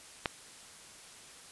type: click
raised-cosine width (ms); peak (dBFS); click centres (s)
0.3; -13; 0.258
effects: white hiss -52 dBFS RMS until 1.51 s + resampled to 24000 Hz